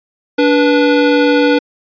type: tone pair together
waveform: square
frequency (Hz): 290.3 / 488.2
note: D4 / B4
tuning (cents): -20 / -20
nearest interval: major sixth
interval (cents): 900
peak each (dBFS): -12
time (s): 0.38-1.59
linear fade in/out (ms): 10
effects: resampled to 11025 Hz